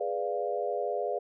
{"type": "chord", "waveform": "sine", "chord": "G# diminished seventh", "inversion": "none", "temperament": "equal", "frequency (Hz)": [415.3, 493.9, 587.3, 698.5], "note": ["G#4", "B4", "D5", "F5"], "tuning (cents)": [0, 0, 0, 0], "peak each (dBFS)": -34, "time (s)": [0, 1.19], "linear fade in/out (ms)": 10, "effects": []}